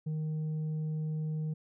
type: tone with tanh clipping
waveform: sine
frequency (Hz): 155.4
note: D#3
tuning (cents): -2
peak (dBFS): -32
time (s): 0.06-1.54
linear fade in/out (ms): 10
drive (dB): 3
effects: none